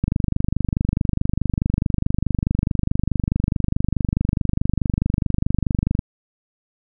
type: click train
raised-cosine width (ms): 5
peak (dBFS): -6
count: 148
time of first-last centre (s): 0.04-5.991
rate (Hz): 24.7
effects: none